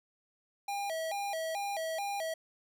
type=tone with vibrato; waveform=square; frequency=721 Hz; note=F#5; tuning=45 cents flat; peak=-34 dBFS; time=0.68-2.34 s; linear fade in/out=5 ms; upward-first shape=square; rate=2.3 Hz; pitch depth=190 cents each way; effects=none